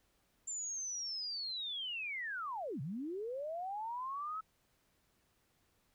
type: linear two-way sweep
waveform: sine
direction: down then up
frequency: 7300 to 121.8 to 1309 Hz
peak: -38 dBFS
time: 0.47-4.41 s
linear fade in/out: 10 ms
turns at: 2.81 s
effects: pink hiss -75 dBFS RMS until 5.94 s